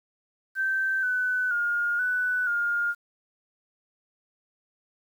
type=tone with pitch steps; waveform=sine; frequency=1553 / 1500 / 1421 / 1491 / 1415 Hz; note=G6 / F#6 / F6 / F#6 / F6; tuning=-17 / +23 / +30 / +13 / +22 cents; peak=-23 dBFS; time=0.55-2.95 s; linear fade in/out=50 ms; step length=480 ms; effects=9-bit

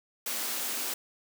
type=high-pass noise; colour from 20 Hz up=white; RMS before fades=-33 dBFS; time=0.26-0.94 s; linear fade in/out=5 ms; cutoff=200 Hz; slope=96 dB/octave; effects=none

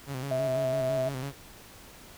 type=tone with vibrato; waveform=sawtooth; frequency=134.1 Hz; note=C3; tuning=43 cents sharp; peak=-29 dBFS; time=0.06-1.33 s; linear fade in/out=50 ms; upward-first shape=square; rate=6 Hz; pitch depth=70 cents each way
type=tone; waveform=sine; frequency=650 Hz; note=E5; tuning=24 cents flat; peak=-26 dBFS; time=0.31-1.09 s; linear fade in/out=5 ms
effects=pink hiss -50 dBFS RMS until 2.17 s

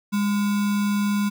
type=tone with sample-and-hold; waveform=sine; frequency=204.3 Hz; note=G#3; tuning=28 cents flat; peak=-19 dBFS; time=0.12-1.3 s; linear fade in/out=20 ms; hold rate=1225 Hz; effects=none

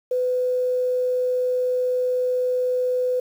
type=tone; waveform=sine; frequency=502 Hz; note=B4; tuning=28 cents sharp; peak=-19 dBFS; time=0.11-3.2 s; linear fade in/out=5 ms; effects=8-bit

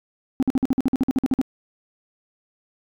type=tone bursts; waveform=sine; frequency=261.6 Hz; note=C4; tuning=in tune; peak=-13 dBFS; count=14; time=0.4-1.414 s; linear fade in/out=0 ms; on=26 ms; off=50 ms; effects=tanh soft clip ceiling -14 dBFS

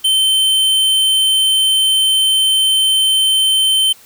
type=tone; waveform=square; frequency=3092 Hz; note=G7; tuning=24 cents flat; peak=-11 dBFS; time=0.04-3.93 s; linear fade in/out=10 ms; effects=white hiss -44 dBFS RMS until 4.05 s

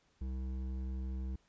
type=tone with hard clipping; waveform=sine; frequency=64.7 Hz; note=C2; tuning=19 cents flat; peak=-38 dBFS; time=0.21-1.36 s; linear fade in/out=5 ms; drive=10 dB; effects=pink hiss -72 dBFS RMS until 1.48 s + resampled to 16000 Hz

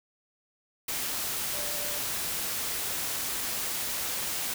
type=tone in noise; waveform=sine; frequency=587.3 Hz; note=D5; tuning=in tune; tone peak=-42 dBFS; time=1.54-1.99 s; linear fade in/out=5 ms; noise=white; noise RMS=-32 dBFS; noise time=0.88-4.54 s; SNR=-13 dB; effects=none

